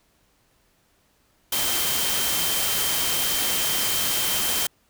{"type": "tone in noise", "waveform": "sine", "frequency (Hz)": 3136, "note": "G7", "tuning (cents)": 0, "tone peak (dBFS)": -30, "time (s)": [1.52, 4.67], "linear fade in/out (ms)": 5, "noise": "white", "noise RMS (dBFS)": -24, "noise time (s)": [1.52, 4.67], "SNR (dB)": -9, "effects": ["pink hiss -64 dBFS RMS until 4.89 s"]}